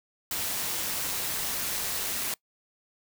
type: noise with amplitude modulation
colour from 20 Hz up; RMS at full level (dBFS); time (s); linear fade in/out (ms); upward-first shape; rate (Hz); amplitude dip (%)
white; -29; 0.31-2.34; 2; sine; 199; 45
effects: noise-tail reverb RT60 0.1 s tail -23 dB re dry